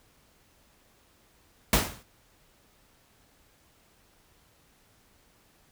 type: noise with exponential decay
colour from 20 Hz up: pink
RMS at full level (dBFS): -18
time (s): 1.73-2.03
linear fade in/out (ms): 2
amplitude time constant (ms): 65
effects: pink hiss -63 dBFS RMS until 5.71 s